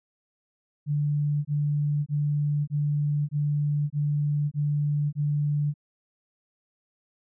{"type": "tone bursts", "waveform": "sine", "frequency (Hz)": 146.83, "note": "D3", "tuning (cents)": 0, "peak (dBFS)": -22, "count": 8, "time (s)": [0.86, 5.741], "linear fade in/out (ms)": 50, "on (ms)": 590, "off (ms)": 23, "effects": []}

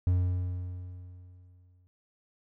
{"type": "tone with exponential decay", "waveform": "triangle", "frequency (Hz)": 90.2, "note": "F#2", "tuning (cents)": -44, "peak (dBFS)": -19, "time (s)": [0.07, 1.87], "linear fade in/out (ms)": 0, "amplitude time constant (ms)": 390, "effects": []}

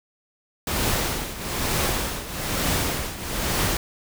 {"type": "noise with tremolo", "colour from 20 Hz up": "pink", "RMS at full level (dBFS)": -22, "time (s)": [0.67, 3.77], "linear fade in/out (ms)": 2, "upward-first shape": "triangle", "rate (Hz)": 1.1, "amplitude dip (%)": 80, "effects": []}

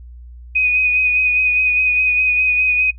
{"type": "tone with vibrato", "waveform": "sine", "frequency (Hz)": 2494, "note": "D#7", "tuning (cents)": 3, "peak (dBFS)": -12, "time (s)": [0.55, 2.91], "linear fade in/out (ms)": 10, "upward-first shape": "sine", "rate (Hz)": 4.9, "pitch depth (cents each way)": 21, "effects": ["noise-tail reverb RT60 0.1 s tail -18 dB re dry", "added 60 Hz sine -34 dBFS peak until 2.98 s"]}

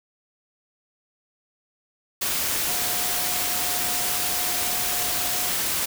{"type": "tone in noise", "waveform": "sine", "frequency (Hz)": 719, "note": "F#5", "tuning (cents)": -50, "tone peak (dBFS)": -36, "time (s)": [2.68, 5.5], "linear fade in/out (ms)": 10, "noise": "white", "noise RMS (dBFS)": -25, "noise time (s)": [2.21, 5.86], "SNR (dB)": -14, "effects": []}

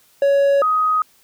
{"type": "tone pair in turn", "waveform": ["triangle", "sine"], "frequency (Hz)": [559, 1254.9], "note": ["C#5", "D#6"], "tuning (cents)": [14, 14], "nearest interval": "octave + major second", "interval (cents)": 1400, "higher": "second", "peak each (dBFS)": [-10, -14], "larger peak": "first", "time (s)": [[0.22, 0.62], [0.62, 1.02]], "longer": "neither", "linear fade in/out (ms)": 2, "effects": ["white hiss -55 dBFS RMS until 1.23 s"]}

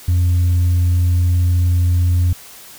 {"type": "tone", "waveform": "sine", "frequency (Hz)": 88.1, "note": "F2", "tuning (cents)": 16, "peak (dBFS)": -9, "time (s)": [0.08, 2.33], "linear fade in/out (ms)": 5, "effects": ["tanh soft clip ceiling -10 dBFS", "white hiss -39 dBFS RMS until 2.78 s"]}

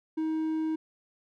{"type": "tone", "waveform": "triangle", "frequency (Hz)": 316.3, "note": "D#4", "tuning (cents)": 29, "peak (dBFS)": -25, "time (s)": [0.17, 0.76], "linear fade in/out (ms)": 10, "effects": []}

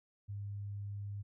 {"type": "tone", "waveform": "sine", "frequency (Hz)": 101.3, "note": "G#2", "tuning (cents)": -43, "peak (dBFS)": -39, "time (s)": [0.28, 1.23], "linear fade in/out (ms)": 20, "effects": []}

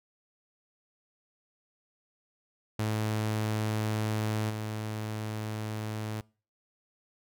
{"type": "tone with level steps", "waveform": "sawtooth", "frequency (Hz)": 108.1, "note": "A2", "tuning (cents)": -30, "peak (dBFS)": [-24, -29], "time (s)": [2.79, 6.21], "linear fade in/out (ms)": 5, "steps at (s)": 4.49, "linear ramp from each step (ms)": 20, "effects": ["noise-tail reverb RT60 0.4 s tail -25 dB re dry"]}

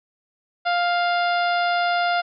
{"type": "harmonic tone", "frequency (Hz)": 700, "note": "F5", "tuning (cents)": 4, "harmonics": [1, 2, 3, 4, 5, 6, 7], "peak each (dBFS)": [-20, -24, -32, -34, -34, -38, -37], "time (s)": [0.65, 2.22], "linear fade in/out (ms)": 20, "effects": []}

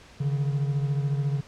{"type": "beating tone pair", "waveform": "triangle", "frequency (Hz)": [140, 154], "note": ["C#3", "D#3"], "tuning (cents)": [18, -17], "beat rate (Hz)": 14, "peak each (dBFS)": [-22, -29], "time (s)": [0.2, 1.41], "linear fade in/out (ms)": 10, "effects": ["pink hiss -50 dBFS RMS until 1.47 s", "low-pass 6000 Hz 12 dB/octave"]}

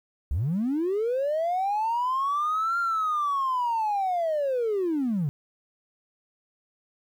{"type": "linear two-way sweep", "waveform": "triangle", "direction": "up then down", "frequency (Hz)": [58.4, 1396.9, 133.4], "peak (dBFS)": -20, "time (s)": [0.31, 5.29], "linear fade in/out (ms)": 0, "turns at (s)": 2.79, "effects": ["tanh soft clip ceiling -20 dBFS", "10-bit"]}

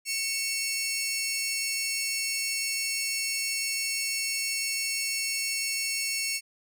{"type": "tone pair together", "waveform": "15% pulse", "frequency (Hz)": [2217, 2703], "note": ["C#7", "E7"], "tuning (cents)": [0, 43], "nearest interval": "minor third", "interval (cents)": 343, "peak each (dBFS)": -24, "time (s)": [0.05, 6.41], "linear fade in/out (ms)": 50, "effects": []}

